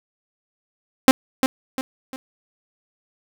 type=tone with echo; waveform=sawtooth; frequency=262.9 Hz; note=C4; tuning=8 cents sharp; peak=-3 dBFS; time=1.08-1.11 s; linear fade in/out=0 ms; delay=350 ms; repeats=3; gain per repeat=-8 dB; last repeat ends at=2.16 s; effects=none